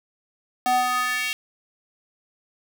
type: tone with high-pass filter sweep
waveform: square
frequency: 249.5 Hz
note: B3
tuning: 18 cents sharp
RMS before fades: -23 dBFS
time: 0.66-1.33 s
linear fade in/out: 0 ms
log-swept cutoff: 600 to 2700 Hz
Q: 3.1
effects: none